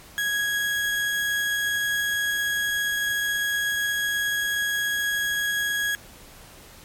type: tone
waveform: 35% pulse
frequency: 1658 Hz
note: G#6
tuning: 3 cents flat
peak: -21 dBFS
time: 0.18-5.95 s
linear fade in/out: 0 ms
effects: pink hiss -47 dBFS RMS until 6.84 s + MP3 64 kbps